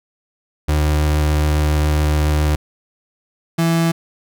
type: tone pair in turn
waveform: 35% pulse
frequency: 75.6 / 165.94 Hz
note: D#2 / E3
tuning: -49 / +12 cents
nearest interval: octave + major second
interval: 1361 cents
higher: second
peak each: -12 dBFS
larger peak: neither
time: 0.68-2.56 / 3.58-3.92 s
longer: first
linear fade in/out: 10 ms
effects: none